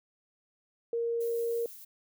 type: tone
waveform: sine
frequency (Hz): 466.2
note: A#4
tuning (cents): 0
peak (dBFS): -28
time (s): 0.93-1.66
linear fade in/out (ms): 2
type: noise with tremolo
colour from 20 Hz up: violet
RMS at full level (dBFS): -47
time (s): 1.2-1.85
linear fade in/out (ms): 10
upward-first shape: sine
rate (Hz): 6.3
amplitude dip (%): 25
effects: none